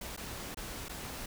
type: noise with dropouts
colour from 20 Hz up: pink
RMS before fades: -42 dBFS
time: 0.01-1.26 s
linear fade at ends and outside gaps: 5 ms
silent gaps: 0.165-0.174 / 0.546-0.57 / 0.885-0.893 s
effects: none